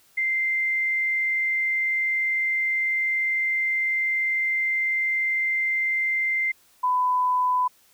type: tone pair in turn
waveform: sine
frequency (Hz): 2087 / 1000.7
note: C7 / B5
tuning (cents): -5 / +23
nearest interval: octave + minor second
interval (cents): 1272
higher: first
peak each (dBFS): -21 / -19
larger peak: second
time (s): 0.17-6.52 / 6.83-7.68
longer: first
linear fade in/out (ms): 10
effects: white hiss -59 dBFS RMS until 7.93 s